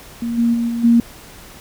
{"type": "tone with level steps", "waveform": "sine", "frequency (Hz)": 234.1, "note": "A#3", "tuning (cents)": 8, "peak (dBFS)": [-19, -12, -16, -19, -8], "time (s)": [0.22, 1], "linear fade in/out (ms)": 2, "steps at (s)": [0.37, 0.53, 0.68, 0.83], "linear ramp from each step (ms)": 20, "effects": ["pink hiss -40 dBFS RMS until 1.6 s"]}